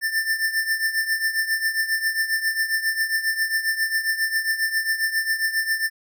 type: tone with tremolo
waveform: square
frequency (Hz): 1783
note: A6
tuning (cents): +22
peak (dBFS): -18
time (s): 0.01-5.9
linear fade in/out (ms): 50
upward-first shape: triangle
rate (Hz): 7.4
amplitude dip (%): 80
effects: none